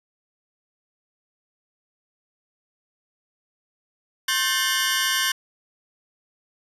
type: tone cluster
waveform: 20% pulse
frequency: 1068 / 1552 / 1775 / 2896 Hz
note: C6 / G6 / A6 / F#7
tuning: +35 / -18 / +15 / -38 cents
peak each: -23 / -20 / -21 / -22 dBFS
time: 4.28-5.32 s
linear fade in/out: 5 ms
effects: resampled to 32000 Hz